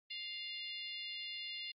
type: harmonic tone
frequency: 701 Hz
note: F5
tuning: 6 cents sharp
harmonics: 3 / 4 / 5 / 6 / 7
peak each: -49 / -46 / -48 / -48 / -55 dBFS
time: 0.1-1.72 s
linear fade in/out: 10 ms
effects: Opus 32 kbps